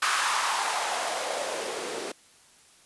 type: noise with band-pass filter sweep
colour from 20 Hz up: blue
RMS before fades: -29 dBFS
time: 0.02-2.12 s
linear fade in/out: 5 ms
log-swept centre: 1300 to 370 Hz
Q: 2.8
effects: white hiss -57 dBFS RMS until 2.85 s + resampled to 24000 Hz